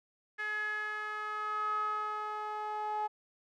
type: tone with band-pass filter sweep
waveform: sawtooth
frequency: 424.3 Hz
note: G#4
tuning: 37 cents sharp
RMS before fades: -36 dBFS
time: 0.38-3.08 s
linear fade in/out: 20 ms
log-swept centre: 1800 to 910 Hz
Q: 8
effects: none